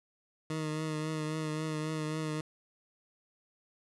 20% pulse tone with vibrato, 155.56 Hz, D#3, in tune, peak -28 dBFS, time 0.5-2.41 s, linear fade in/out 2 ms, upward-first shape triangle, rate 3.7 Hz, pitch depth 32 cents each way, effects resampled to 24000 Hz

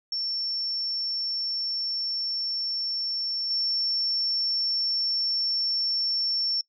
sine tone with level steps, 5430 Hz, F8, 50 cents flat, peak -26 / -23 dBFS, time 0.12-6.61 s, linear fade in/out 2 ms, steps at 3.5 s, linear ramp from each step 10 ms, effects noise-tail reverb RT60 0.1 s tail -23 dB re dry

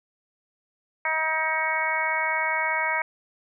harmonic tone, 316.8 Hz, D#4, 31 cents sharp, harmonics 2 / 3 / 4 / 5 / 6 / 7, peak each -33 / -28 / -33 / -31 / -30 / -27 dBFS, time 1.05-3.02 s, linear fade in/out 2 ms, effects none

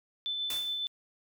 sine tone with tremolo, 3520 Hz, A7, in tune, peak -30 dBFS, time 0.26-0.87 s, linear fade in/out 0 ms, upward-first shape sine, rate 7.2 Hz, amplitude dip 25%
white noise with exponential decay, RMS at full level -36 dBFS, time 0.5-0.88 s, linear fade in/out 2 ms, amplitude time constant 81 ms
effects none

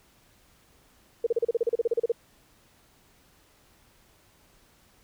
sine tone bursts, 466.2 Hz, A#4, in tune, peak -20 dBFS, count 15, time 1.24-2.12 s, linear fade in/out 5 ms, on 26 ms, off 35 ms, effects pink hiss -61 dBFS RMS until 5.03 s

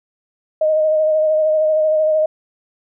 sine tone with vibrato, 622 Hz, D#5, 1 cent flat, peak -12 dBFS, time 0.61-2.26 s, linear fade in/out 5 ms, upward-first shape sine, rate 13 Hz, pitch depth 23 cents each way, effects none

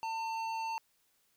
sine tone with hard clipping, 899 Hz, A5, 37 cents sharp, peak -36 dBFS, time 0.03-0.78 s, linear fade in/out 0 ms, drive 11 dB, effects white hiss -73 dBFS RMS until 1.36 s

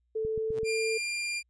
sine tone with pitch glide, 440 to 445.1 Hz, A4 to A4, 0 to +20 cents, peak -28 dBFS, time 0.15-0.98 s, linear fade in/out 10 ms, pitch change +20 cents, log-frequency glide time 0.36-0.76 s
click train, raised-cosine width 5 ms, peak -28 dBFS, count 4, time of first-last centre 0.25-0.632 s, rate 7.85 Hz
sawtooth tone with exponential growth, 127.9 Hz, C3, 39 cents flat, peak -35 dBFS, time 0.48-0.59 s, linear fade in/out 5 ms, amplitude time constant 23 ms
sawtooth tone, 2394 Hz, D7, 33 cents sharp, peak -27 dBFS, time 0.64-1.43 s, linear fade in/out 50 ms
effects added 60 Hz sine -70 dBFS peak until 1.49 s + resampled to 22050 Hz

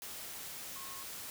sine tone in noise, 1082 Hz, C#6, 42 cents flat, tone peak -50 dBFS, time 0.76-1.03 s, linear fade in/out 0 ms, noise white, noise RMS -45 dBFS, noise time 0.02-1.3 s, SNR -8 dB, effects none

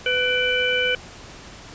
harmonic tone with a mistuned harmonic, 499.2 Hz, B4, 19 cents sharp, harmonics 1 / 3 / 5 / 6, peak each -24 / -24 / -24 / -24 dBFS, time 0.06-0.95 s, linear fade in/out 2 ms, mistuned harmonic 5, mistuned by -110 cents, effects pink hiss -41 dBFS RMS until 1.74 s + resampled to 16000 Hz

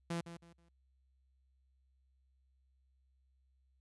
sawtooth tone with echo, 169.4 Hz, E3, 48 cents sharp, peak -32 dBFS, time 0.1-0.21 s, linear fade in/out 5 ms, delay 160 ms, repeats 3, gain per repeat -11 dB, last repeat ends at 0.69 s, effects added 65 Hz sine -70 dBFS peak until 3.8 s + resampled to 24000 Hz

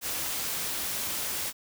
white noise, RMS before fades -32 dBFS, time 0.01-1.53 s, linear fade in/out 50 ms, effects none

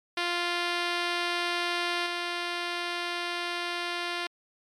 5% pulse tone with level steps, 348.7 Hz, F4, 3 cents flat, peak -15 / -18 dBFS, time 0.17-4.27 s, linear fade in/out 5 ms, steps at 2.06 s, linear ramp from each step 5 ms, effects low-pass 6000 Hz 12 dB/octave + MP3 96 kbps

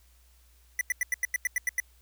square tone bursts, 1981 Hz, B6, 5 cents sharp, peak -25 dBFS, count 10, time 0.79-1.801 s, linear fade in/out 2 ms, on 21 ms, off 89 ms, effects added 60 Hz sine -58 dBFS peak until 2.01 s + white hiss -65 dBFS RMS until 2.01 s

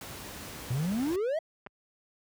pink noise, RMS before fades -42 dBFS, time 0.01-1.16 s, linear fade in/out 2 ms
triangle exponential sweep, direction up, 116.8 to 670 Hz, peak -25 dBFS, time 0.7-1.39 s, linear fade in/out 5 ms
clicks, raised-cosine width 0.5 ms, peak -28 dBFS, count 2, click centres 1.664 / 1.669 s
effects high-pass 60 Hz 12 dB/octave

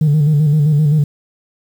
sine tone with vibrato, 149.9 Hz, D3, 36 cents sharp, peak -7 dBFS, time 0.01-1.04 s, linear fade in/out 5 ms, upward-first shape square, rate 7.7 Hz, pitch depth 58 cents each way, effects tanh soft clip ceiling -7 dBFS + 7-bit

